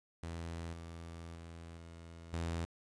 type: tone with level steps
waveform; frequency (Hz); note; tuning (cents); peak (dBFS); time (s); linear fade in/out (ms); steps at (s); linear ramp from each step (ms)
sawtooth; 83.6; E2; +25; -37 / -42 / -44 / -46 / -32; 0.23-2.65; 0; 0.73 / 1.35 / 1.77 / 2.33; 2
effects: resampled to 22050 Hz + 11-bit